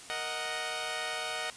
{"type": "chord", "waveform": "10% pulse", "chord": "D# minor", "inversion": "second", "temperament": "equal", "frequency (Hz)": [466.2, 622.3, 740], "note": ["A#4", "D#5", "F#5"], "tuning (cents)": [0, 0, 0], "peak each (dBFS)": [-33, -29, -28], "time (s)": [0.1, 1.5], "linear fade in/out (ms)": 0, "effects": ["white hiss -48 dBFS RMS until 1.56 s", "resampled to 22050 Hz"]}